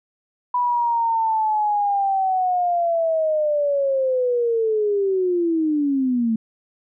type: linear sweep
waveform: sine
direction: down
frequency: 987.8 to 219.2 Hz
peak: -17 dBFS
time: 0.54-6.36 s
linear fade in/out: 5 ms
effects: none